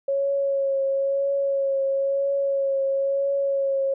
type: tone with vibrato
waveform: sine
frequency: 550 Hz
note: C#5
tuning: 14 cents flat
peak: -20 dBFS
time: 0.08-3.94 s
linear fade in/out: 5 ms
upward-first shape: triangle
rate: 1 Hz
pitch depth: 24 cents each way
effects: none